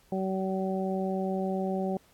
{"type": "harmonic tone", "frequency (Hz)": 190, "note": "F#3", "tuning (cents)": 46, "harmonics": [1, 2, 3, 4], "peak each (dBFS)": [-30, -33, -35, -36], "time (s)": [0.12, 1.97], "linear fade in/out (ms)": 2, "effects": ["pink hiss -63 dBFS RMS until 2.13 s", "AAC 64 kbps"]}